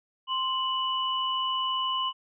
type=tone pair together; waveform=sine; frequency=1046.5 / 2962 Hz; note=C6 / F#7; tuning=0 / +1 cents; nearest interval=octave + tritone; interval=1801 cents; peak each=-28 / -29 dBFS; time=0.27-2.13 s; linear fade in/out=50 ms; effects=none